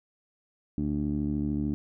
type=tone with low-pass filter; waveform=15% pulse; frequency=73.5 Hz; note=D2; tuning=2 cents sharp; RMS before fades=-29 dBFS; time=0.78-1.74 s; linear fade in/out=0 ms; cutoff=280 Hz; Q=3.5; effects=none